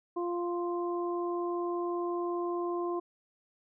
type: harmonic tone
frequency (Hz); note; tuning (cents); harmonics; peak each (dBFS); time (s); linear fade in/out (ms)
348.6; F4; -3; 1 / 2 / 3; -31 / -40 / -38; 0.16-3; 10
effects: none